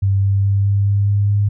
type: tone with pitch steps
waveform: sine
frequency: 98 / 98.68 / 99.37 / 100.06 / 100.76 / 101.46 / 102.16 Hz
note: G2 / G2 / G2 / G2 / G2 / G#2 / G#2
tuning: 0 / +12 / +24 / +36 / +48 / -40 / -28 cents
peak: -12 dBFS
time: 0.02-1.49 s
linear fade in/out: 10 ms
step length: 210 ms
effects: none